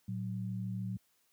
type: tone pair together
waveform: sine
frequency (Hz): 113.6 / 186.61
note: A#2 / F#3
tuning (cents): -44 / +15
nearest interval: major sixth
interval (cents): 859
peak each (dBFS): -37 / -38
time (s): 0.08-0.97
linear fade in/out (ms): 5
effects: white hiss -73 dBFS RMS until 1.32 s + high-pass 60 Hz 12 dB/octave